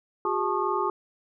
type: tone cluster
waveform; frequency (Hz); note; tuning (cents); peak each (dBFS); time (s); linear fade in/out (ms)
sine; 363.9 / 407 / 872 / 1092 / 1221; F#4 / G#4 / A5 / C#6 / D#6; -29 / -35 / -16 / -26 / -33; -30; 0.25-0.9; 2
effects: none